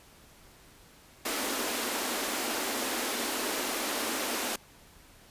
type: high-pass noise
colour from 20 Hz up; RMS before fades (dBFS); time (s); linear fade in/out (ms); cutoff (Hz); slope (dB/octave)
pink; -32; 1.25-4.56; 5; 220; 96
effects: pink hiss -56 dBFS RMS until 5.3 s + resampled to 32000 Hz